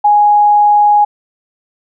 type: tone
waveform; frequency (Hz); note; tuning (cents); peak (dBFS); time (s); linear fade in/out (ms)
sine; 830; G#5; -1; -5; 0.04-1.05; 10
effects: none